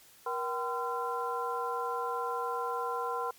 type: tone cluster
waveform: sine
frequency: 475.9 / 769 / 1023 / 1366 Hz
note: A#4 / G5 / C6 / F6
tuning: +36 / -33 / -39 / -39 cents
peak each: -36 / -38 / -34 / -39 dBFS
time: 0.26-3.31 s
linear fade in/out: 5 ms
effects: white hiss -58 dBFS RMS until 3.38 s + MP3 96 kbps